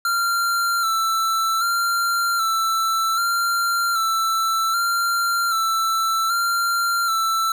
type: tone with vibrato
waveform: square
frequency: 1356 Hz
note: E6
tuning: 49 cents sharp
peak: -19 dBFS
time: 0.05-7.52 s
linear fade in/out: 2 ms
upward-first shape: square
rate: 0.64 Hz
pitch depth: 32 cents each way
effects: none